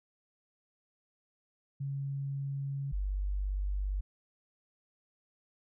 sine tone pair in turn, 138.59 / 48.73 Hz, C#3 / G1, 0 / -10 cents, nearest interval octave + tritone, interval 1810 cents, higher first, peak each -33 / -30 dBFS, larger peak second, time 1.8-2.92 / 2.92-4.01 s, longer first, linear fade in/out 10 ms, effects none

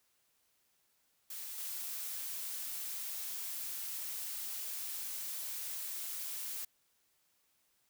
blue noise with level steps, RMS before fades -44 / -41 dBFS, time 1.3-6.65 s, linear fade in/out 5 ms, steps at 1.58 s, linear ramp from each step 2 ms, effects white hiss -75 dBFS RMS until 7.89 s

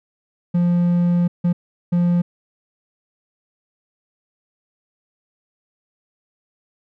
triangle tone bursts at uneven times, 174.61 Hz, F3, in tune, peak -12 dBFS, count 3, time 0.54-1.28 / 1.44-1.53 / 1.92-2.22 s, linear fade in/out 10 ms, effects none

